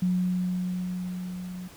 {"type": "tone with level ramp", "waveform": "sine", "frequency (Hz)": 181.6, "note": "F#3", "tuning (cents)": -32, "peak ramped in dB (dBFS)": [-21, -35], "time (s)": [0.02, 1.68], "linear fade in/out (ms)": 5, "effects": ["pink hiss -50 dBFS RMS until 1.76 s"]}